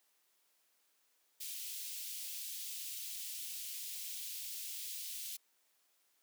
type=high-pass noise; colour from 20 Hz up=white; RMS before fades=-44 dBFS; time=1.4-5.37 s; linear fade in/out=10 ms; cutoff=2700 Hz; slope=24 dB/octave; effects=white hiss -75 dBFS RMS until 6.22 s + high-pass 300 Hz 12 dB/octave